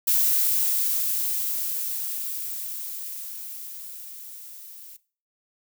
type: noise with level ramp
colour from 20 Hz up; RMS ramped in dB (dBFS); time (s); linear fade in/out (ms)
violet; -20 to -44; 0.07-4.97; 10
effects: noise-tail reverb RT60 0.4 s tail -19 dB re dry